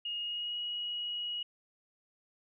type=tone with pitch glide; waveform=sine; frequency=2861 to 2903 Hz; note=F7 to F#7; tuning=+41 to -34 cents; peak=-34 dBFS; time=0.05-1.43 s; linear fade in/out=5 ms; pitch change=+25 cents; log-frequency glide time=0.2-0.58 s; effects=none